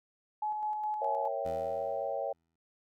sine tone with tremolo, 850 Hz, G#5, 40 cents sharp, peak -30 dBFS, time 0.42-1.28 s, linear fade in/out 5 ms, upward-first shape square, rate 4.8 Hz, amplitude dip 30%
sine chord, A# diminished seventh, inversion none, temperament equal, 466.2 / 554.4 / 659.3 / 784 Hz, A#4 / C#5 / E5 / G5, 0 / 0 / 0 / 0 cents, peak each -41 / -35 / -37 / -38 dBFS, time 1.01-2.33 s, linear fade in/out 10 ms
15% pulse tone with exponential decay, 82.41 Hz, E2, in tune, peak -36 dBFS, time 1.45-2.56 s, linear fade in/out 5 ms, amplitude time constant 240 ms
effects none

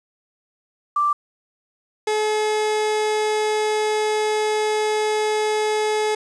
sine / 30% pulse tone pair in turn, 1174.7 / 427.7 Hz, D6 / A4, 0 / -49 cents, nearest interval octave + perfect fourth, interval 1749 cents, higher first, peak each -16 dBFS, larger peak neither, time 0.96-1.13 / 2.07-6.15 s, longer second, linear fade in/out 5 ms, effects resampled to 22050 Hz + 8-bit

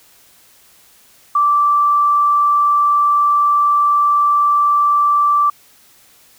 sine tone, 1168 Hz, D6, 10 cents flat, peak -10 dBFS, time 1.35-5.5 s, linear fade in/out 5 ms, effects white hiss -49 dBFS RMS until 6.38 s

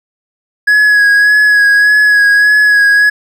triangle tone with vibrato, 1673 Hz, G#6, 12 cents sharp, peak -3 dBFS, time 0.67-3.1 s, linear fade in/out 10 ms, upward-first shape sine, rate 1.7 Hz, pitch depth 24 cents each way, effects none

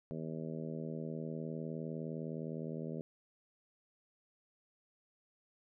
harmonic tone, 79.7 Hz, D#2, 42 cents sharp, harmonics 2 / 3 / 4 / 5 / 6 / 7 / 8, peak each -42 / -44 / -50 / -47 / -49 / -50 / -54 dBFS, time 0.11-3.01 s, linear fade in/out 0 ms, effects none

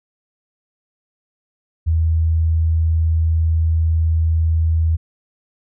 sine tone, 81 Hz, E2, 30 cents flat, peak -13 dBFS, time 1.86-4.97 s, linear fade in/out 20 ms, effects none

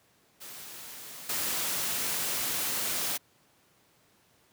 white noise with level steps, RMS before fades -44 / -31 dBFS, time 0.4-3.18 s, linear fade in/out 20 ms, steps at 1.29 s, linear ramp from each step 5 ms, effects pink hiss -65 dBFS RMS until 4.52 s + high-pass 100 Hz 12 dB/octave

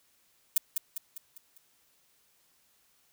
violet noise with echo, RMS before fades -23 dBFS, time 0.56-0.58 s, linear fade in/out 5 ms, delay 200 ms, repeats 5, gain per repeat -6 dB, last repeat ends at 1.58 s, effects white hiss -68 dBFS RMS until 3.12 s

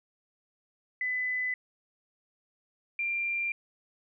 sine tone pair in turn, 2005 / 2379 Hz, B6 / D7, +26 / +22 cents, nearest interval minor third, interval 296 cents, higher second, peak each -28 dBFS, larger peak neither, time 1.01-1.54 / 2.99-3.52 s, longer neither, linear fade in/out 2 ms, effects none

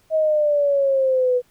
sine exponential sweep, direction down, 638 to 491 Hz, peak -15 dBFS, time 0.1-1.42 s, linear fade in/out 50 ms, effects pink hiss -60 dBFS RMS until 1.5 s

